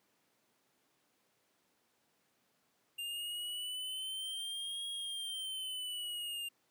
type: linear two-way sweep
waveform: square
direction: up then down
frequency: 2794 to 3286 to 2794 Hz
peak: -39 dBFS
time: 2.98-6.49 s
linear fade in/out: 10 ms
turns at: 4.88 s
effects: pink hiss -75 dBFS RMS until 6.7 s + high-pass 200 Hz 12 dB/octave